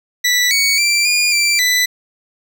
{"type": "tone with pitch steps", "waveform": "20% pulse", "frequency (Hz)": [1968, 2236, 2352, 2426, 2350, 1990], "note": ["B6", "C#7", "D7", "D#7", "D7", "B6"], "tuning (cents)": [-7, 14, 2, -44, 1, 13], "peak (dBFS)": -7, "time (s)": [0.24, 1.86], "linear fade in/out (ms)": 10, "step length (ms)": 270, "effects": []}